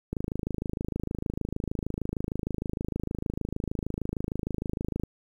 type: click train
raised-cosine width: 3 ms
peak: -17 dBFS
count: 131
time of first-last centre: 0.13-5.036 s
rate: 26.5 Hz
effects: 9-bit